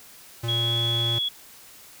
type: tone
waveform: square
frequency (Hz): 116.54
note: A#2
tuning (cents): 0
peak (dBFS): -27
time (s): 0.43-1.19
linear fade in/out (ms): 10
type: tone with pitch glide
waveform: sine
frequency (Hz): 3325 to 3362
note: G#7 to G#7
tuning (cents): +1 to +20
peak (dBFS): -23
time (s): 0.48-1.29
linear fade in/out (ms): 10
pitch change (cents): +19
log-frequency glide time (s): 0.58-0.79
effects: white hiss -48 dBFS RMS until 2 s